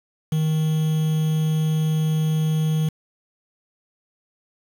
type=tone with quantisation; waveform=triangle; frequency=156.5 Hz; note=D#3; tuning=10 cents sharp; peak=-16 dBFS; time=0.32-2.89 s; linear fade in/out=5 ms; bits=6; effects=none